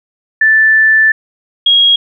sine tone pair in turn, 1760 / 3286 Hz, A6 / G#7, 0 / -19 cents, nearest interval major seventh, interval 1081 cents, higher second, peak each -5 dBFS, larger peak neither, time 0.41-1.12 / 1.66-1.96 s, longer first, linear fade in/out 5 ms, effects none

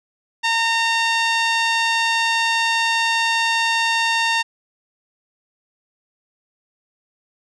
5% pulse tone with low-pass filter, 915 Hz, A#5, 32 cents flat, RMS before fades -19 dBFS, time 0.43-4.43 s, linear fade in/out 20 ms, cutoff 3200 Hz, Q 0.77, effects none

